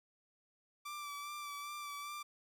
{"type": "tone with vibrato", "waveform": "sawtooth", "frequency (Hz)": 1167, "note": "D6", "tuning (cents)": -11, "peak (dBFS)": -39, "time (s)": [0.85, 2.23], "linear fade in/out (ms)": 10, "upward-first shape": "sine", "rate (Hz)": 2.5, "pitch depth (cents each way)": 27, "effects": []}